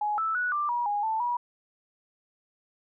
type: tone with pitch steps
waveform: sine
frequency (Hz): 838 / 1316 / 1471 / 1182 / 960 / 823 / 883 / 966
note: G#5 / E6 / F#6 / D6 / B5 / G#5 / A5 / B5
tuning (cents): +15 / -3 / -11 / +11 / -49 / -16 / +6 / -39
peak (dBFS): -25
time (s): 0.01-1.37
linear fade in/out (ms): 5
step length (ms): 170
effects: none